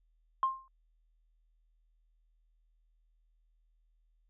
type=tone with exponential decay; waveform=sine; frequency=1059 Hz; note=C6; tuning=21 cents sharp; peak=-22 dBFS; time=0.43-0.68 s; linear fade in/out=1 ms; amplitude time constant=53 ms; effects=tanh soft clip ceiling -19 dBFS + added 40 Hz sine -67 dBFS peak until 4.29 s